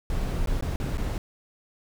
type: noise with dropouts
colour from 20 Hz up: brown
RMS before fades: -27 dBFS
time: 0.1-1.18 s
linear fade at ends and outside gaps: 1 ms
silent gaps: 0.46-0.472 / 0.61-0.624 / 0.76-0.8 / 0.973-0.98 s
effects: none